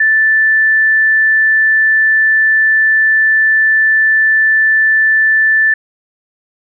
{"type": "tone", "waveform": "sine", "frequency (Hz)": 1760, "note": "A6", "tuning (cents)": 0, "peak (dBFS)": -7, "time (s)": [0, 5.74], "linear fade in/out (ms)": 5, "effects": []}